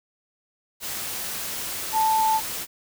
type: tone in noise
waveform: sine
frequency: 880 Hz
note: A5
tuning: in tune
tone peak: -18 dBFS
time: 1.92-2.41 s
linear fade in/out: 50 ms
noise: white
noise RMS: -31 dBFS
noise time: 0.8-2.67 s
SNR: +10 dB
effects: none